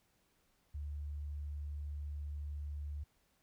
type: tone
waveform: sine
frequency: 73.2 Hz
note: D2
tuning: 5 cents flat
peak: -39 dBFS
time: 0.74-3.04 s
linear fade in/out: 10 ms
effects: pink hiss -75 dBFS RMS until 3.42 s